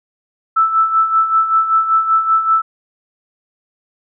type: tone with tremolo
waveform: sine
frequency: 1318.5 Hz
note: E6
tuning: in tune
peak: -8 dBFS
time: 0.56-2.62 s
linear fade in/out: 10 ms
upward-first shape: sine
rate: 5.2 Hz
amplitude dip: 65%
effects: none